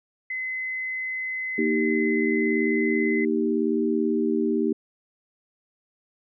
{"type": "tone", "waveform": "sine", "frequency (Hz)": 2040, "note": "C7", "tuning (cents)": -44, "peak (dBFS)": -27, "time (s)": [0.3, 3.25], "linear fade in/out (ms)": 5}
{"type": "chord", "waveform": "sine", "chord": "Eb major", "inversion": "second", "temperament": "equal", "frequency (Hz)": [233.1, 311.1, 392], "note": ["Bb3", "Eb4", "G4"], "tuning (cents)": [0, 0, 0], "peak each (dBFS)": -25, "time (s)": [1.58, 4.73], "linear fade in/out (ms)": 5}
{"effects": []}